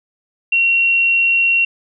sine tone, 2738 Hz, F7, 35 cents flat, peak -11 dBFS, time 0.52-1.65 s, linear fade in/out 5 ms, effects none

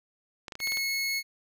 clicks, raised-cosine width 0.2 ms, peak -21 dBFS, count 7, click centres 0.482 / 0.522 / 0.554 / 0.603 / 0.673 / 0.721 / 0.772 s
25% pulse tone, 2185 Hz, C#7, 26 cents flat, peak -24 dBFS, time 0.59-1.23 s, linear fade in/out 50 ms
effects none

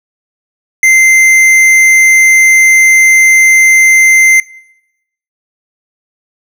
sine tone with tanh clipping, 2080 Hz, C7, 11 cents flat, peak -5 dBFS, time 0.83-4.4 s, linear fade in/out 2 ms, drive 13 dB, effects noise-tail reverb RT60 0.9 s tail -22 dB re dry

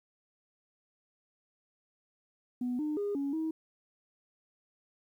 sine tone with pitch steps, 247.1 / 302.5 / 407.9 / 279.9 / 318.8 Hz, B3 / D#4 / G#4 / C#4 / D#4, +1 / -49 / -31 / +17 / +42 cents, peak -29 dBFS, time 2.61-3.51 s, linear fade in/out 5 ms, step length 180 ms, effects tanh soft clip ceiling -27 dBFS + 11-bit

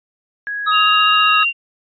sine tone, 1661.2 Hz, G#6, in tune, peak -21 dBFS, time 0.47-1.43 s, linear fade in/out 0 ms
square tone with vibrato, 1263 Hz, D#6, 26 cents sharp, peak -14 dBFS, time 0.66-1.45 s, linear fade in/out 20 ms, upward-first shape sine, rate 15 Hz, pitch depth 11 cents each way
sine tone with pitch glide, 2794 to 2770 Hz, F7 to F7, 0 to -15 cents, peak -14 dBFS, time 0.71-1.53 s, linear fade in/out 50 ms, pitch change -15 cents, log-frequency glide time 1.21-1.33 s
effects resampled to 11025 Hz

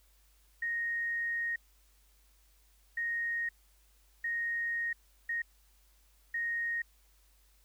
sine tone bursts at uneven times, 1864.7 Hz, A#6, in tune, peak -31 dBFS, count 5, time 0.62-1.56 / 2.97-3.49 / 4.24-4.93 / 5.29-5.42 / 6.34-6.82 s, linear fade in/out 5 ms, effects added 50 Hz sine -64 dBFS peak until 7.64 s + white hiss -69 dBFS RMS until 7.64 s

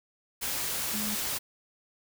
sine tone in noise, 211.3 Hz, G#3, 30 cents sharp, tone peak -34 dBFS, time 0.93-1.16 s, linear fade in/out 20 ms, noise white, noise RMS -32 dBFS, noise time 0.41-1.39 s, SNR -5 dB, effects none

